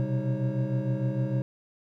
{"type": "tone cluster", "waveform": "triangle", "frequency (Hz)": [124.3, 130.9, 195.9, 312.7, 544], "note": ["B2", "C3", "G3", "D#4", "C#5"], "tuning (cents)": [12, 1, -1, 9, -33], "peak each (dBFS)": [-29, -26, -32, -34, -35], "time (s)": [0, 1.42], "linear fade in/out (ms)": 0, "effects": []}